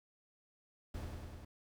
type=noise with echo; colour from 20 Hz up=brown; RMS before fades=-43 dBFS; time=0.94-1.05 s; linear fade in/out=5 ms; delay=100 ms; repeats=4; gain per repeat=-2 dB; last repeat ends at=1.45 s; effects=none